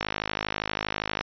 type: click train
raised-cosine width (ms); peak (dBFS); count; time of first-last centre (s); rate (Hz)
0.3; -10; 64; 0.01-1.21; 52.5
effects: resampled to 11025 Hz